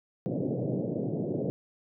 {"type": "band-pass noise", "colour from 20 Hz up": "pink", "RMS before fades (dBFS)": -31, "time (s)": [0.26, 1.5], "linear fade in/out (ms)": 0, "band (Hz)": [120, 590], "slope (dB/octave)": 48, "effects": []}